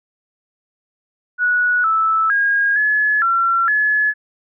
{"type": "tone with pitch steps", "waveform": "sine", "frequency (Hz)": [1466, 1313, 1631, 1706, 1360, 1707], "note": ["F#6", "E6", "G#6", "G#6", "F6", "G#6"], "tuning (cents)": [-16, -7, -32, 46, -46, 47], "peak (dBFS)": -13, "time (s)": [1.38, 4.14], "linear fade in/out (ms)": 50, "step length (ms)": 460, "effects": []}